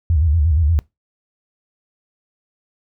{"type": "tone with vibrato", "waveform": "sine", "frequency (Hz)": 78.4, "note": "D#2", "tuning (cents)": 14, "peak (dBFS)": -12, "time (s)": [0.1, 0.79], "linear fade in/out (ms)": 0, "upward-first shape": "square", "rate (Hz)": 8.5, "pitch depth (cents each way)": 130, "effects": ["noise-tail reverb RT60 0.2 s tail -23 dB re dry"]}